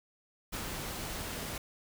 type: noise with ADSR envelope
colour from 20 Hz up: pink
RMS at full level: -37 dBFS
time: 0.52-1.58 s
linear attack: 17 ms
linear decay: 94 ms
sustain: -2 dB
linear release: 3 ms
effects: none